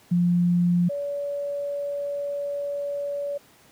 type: tone pair in turn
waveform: sine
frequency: 175.2 / 570.9 Hz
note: F3 / D5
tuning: +6 / -49 cents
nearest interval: octave + minor sixth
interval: 2045 cents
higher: second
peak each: -17 / -26 dBFS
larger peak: first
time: 0.11-0.89 / 0.89-3.38 s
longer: second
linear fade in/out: 10 ms
effects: pink hiss -55 dBFS RMS until 3.71 s + high-pass 100 Hz 12 dB/octave